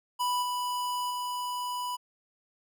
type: tone with level steps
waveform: square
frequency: 987.8 Hz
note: B5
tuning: in tune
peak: -27 / -30 / -32 dBFS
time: 0.19-1.97 s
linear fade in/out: 20 ms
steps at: 0.42 / 1.1 s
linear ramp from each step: 10 ms
effects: none